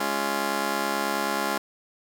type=chord; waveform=10% pulse; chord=Db major; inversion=second; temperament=just; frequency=207.9 / 277.2 / 346.5 Hz; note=Ab3 / Db4 / F4; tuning=+2 / 0 / -14 cents; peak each=-22 dBFS; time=0-1.58 s; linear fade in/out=5 ms; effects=none